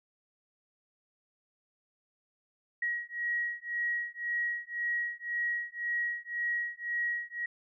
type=beating tone pair; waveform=sine; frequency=1901 / 1902.9 Hz; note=A#6 / A#6; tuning=+33 / +35 cents; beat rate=1.9 Hz; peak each=-34 / -34 dBFS; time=2.82-7.46 s; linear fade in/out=5 ms; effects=none